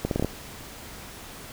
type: accelerating click train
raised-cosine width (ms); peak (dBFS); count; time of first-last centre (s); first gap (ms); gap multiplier
2; -11; 6; 0.05-0.247; 62; 0.77
effects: pink hiss -42 dBFS RMS until 1.52 s